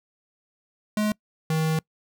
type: tone pair in turn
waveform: square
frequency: 211.8 / 158.53 Hz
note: G#3 / D#3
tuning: +34 / +33 cents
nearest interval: perfect fourth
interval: 501 cents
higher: first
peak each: -22 dBFS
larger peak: neither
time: 0.97-1.12 / 1.5-1.79 s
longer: second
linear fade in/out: 2 ms
effects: noise-tail reverb RT60 0.1 s tail -25 dB re dry

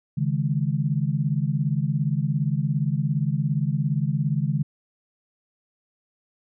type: chord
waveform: sine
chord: C# suspended second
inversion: none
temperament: just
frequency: 138.59 / 155.92 / 207.9 Hz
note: C#3 / D#3 / G#3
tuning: 0 / +4 / +2 cents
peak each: -24 / -24 / -29 dBFS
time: 0.17-4.63 s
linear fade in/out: 10 ms
effects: none

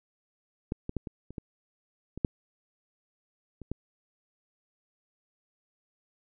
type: clicks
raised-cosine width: 3 ms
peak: -17 / -20 / -17 / -24 / -30 / -23 / -25 / -11 / -29 / -19 dBFS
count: 10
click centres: 0.721 / 0.894 / 0.967 / 1.072 / 1.306 / 1.382 / 2.176 / 2.248 / 3.617 / 3.716 s
effects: none

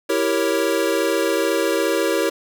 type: chord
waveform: square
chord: E diminished seventh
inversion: none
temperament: equal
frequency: 329.6 / 392 / 466.2 / 554.4 Hz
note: E4 / G4 / Bb4 / Db5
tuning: 0 / 0 / 0 / 0 cents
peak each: -24 dBFS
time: 0.09-2.3 s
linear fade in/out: 10 ms
effects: none

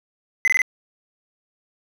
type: tone bursts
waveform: triangle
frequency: 2035 Hz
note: C7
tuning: 49 cents flat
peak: -12 dBFS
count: 4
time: 0.45-0.618 s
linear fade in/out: 0 ms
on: 27 ms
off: 20 ms
effects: none

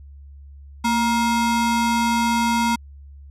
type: ring-modulated tone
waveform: square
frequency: 587.3 Hz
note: D5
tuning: in tune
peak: -15 dBFS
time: 0.84-2.76 s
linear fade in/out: 10 ms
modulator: 358 Hz
effects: added 70 Hz sine -39 dBFS peak until 3.3 s + low-pass 11000 Hz 12 dB/octave

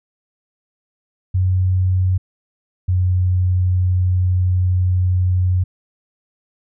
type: tone pair in turn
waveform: sine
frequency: 92.5 / 91.23 Hz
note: F#2 / F#2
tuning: 0 / -24 cents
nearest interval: unison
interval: 24 cents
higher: first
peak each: -13 dBFS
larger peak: neither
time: 1.34-2.18 / 2.88-5.64 s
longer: second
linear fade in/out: 10 ms
effects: none

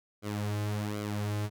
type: tone with flanger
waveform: sawtooth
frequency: 104.3 Hz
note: G#2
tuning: 8 cents sharp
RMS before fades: -33 dBFS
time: 0.22-1.5 s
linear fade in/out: 50 ms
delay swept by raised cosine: 1.1 to 4.3 ms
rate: 1.3 Hz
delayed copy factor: -0.7
effects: none

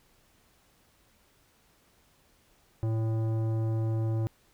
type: tone with tanh clipping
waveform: sine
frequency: 111.6 Hz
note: A2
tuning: 25 cents sharp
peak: -28 dBFS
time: 2.83-4.27 s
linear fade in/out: 0 ms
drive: 14 dB
effects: pink hiss -65 dBFS RMS until 4.53 s

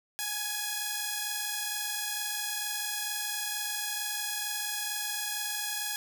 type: tone pair together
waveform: 5% pulse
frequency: 830.6 / 1683.4 Hz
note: G#5 / G#6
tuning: 0 / +23 cents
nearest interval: octave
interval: 1223 cents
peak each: -23 dBFS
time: 0.19-5.96 s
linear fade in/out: 0 ms
effects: none

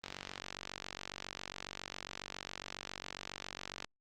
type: click train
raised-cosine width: 0.2 ms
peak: -23 dBFS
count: 181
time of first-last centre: 0.04-3.845 s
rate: 47.3 Hz
effects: Opus 24 kbps

